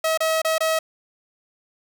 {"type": "tone with dropouts", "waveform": "sawtooth", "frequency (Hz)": 641, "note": "E5", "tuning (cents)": -49, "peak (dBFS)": -15, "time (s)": [0.04, 0.79], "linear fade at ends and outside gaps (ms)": 5, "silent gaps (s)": [[0.175, 0.204], [0.418, 0.447], [0.582, 0.605]], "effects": []}